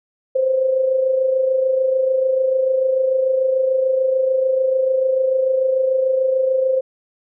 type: tone with amplitude modulation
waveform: sine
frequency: 523.3 Hz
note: C5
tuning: in tune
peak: -12 dBFS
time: 0.35-6.81 s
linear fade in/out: 10 ms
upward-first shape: sine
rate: 26.8 Hz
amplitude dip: 50%
effects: none